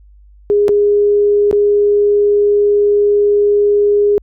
sine tone with dropouts, 411 Hz, G#4, 18 cents flat, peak -8 dBFS, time 0.5-4.18 s, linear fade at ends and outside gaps 0 ms, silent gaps 0.682-0.691 / 1.512-1.528 s, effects added 50 Hz sine -40 dBFS peak until 4.22 s

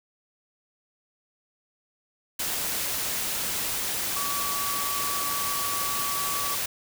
sine tone in noise, 1141 Hz, C#6, 50 cents sharp, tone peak -31 dBFS, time 4.16-6.55 s, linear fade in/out 5 ms, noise white, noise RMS -29 dBFS, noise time 2.39-6.66 s, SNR -5 dB, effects none

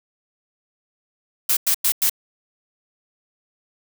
blue noise bursts, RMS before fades -18 dBFS, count 4, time 1.49-2.097 s, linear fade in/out 5 ms, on 79 ms, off 97 ms, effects none

